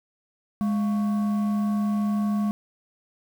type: tone with frequency modulation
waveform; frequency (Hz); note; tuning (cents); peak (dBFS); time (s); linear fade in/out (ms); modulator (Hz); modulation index
sine; 207.7; G#3; 0; -20; 0.61-2.51; 0; 904; 0.29
effects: tanh soft clip ceiling -18 dBFS + 8-bit